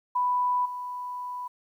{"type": "tone with level steps", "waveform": "sine", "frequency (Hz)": 990, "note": "B5", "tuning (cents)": 4, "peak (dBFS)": [-22, -32], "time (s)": [0.15, 1.48], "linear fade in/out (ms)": 10, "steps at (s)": 0.65, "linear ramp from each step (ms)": 10, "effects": ["10-bit"]}